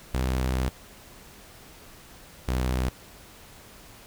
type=tone pair in turn; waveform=sawtooth; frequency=64 / 63.26 Hz; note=C2 / B1; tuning=-38 / +42 cents; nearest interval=unison; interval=20 cents; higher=first; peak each=-20 dBFS; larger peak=neither; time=0.14-0.69 / 2.48-2.89 s; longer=first; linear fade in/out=0 ms; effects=pink hiss -49 dBFS RMS until 4.06 s